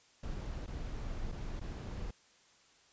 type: noise with dropouts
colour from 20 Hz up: brown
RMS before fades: -40 dBFS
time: 0.23-2.11 s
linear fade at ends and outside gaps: 5 ms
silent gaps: 0.664-0.676 / 1.317-1.323 / 1.597-1.612 s
effects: white hiss -65 dBFS RMS until 2.92 s + resampled to 16000 Hz